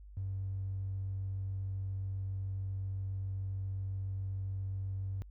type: tone with tanh clipping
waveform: triangle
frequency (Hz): 96.3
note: G2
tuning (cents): -30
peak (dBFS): -34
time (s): 0.17-5.22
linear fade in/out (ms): 0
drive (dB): 1
effects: added 50 Hz sine -49 dBFS peak until 5.3 s